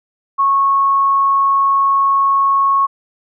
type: tone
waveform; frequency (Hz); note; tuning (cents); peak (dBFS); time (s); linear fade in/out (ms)
sine; 1100; C#6; -14; -10; 0.38-2.87; 20
effects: none